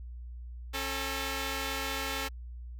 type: tone pair together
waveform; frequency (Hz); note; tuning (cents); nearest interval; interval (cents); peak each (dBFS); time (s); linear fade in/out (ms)
5% pulse; 271.1 / 440; C#4 / A4; -38 / 0; minor sixth; 838; -24; 0.73-2.29; 20
effects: added 60 Hz sine -40 dBFS peak until 2.79 s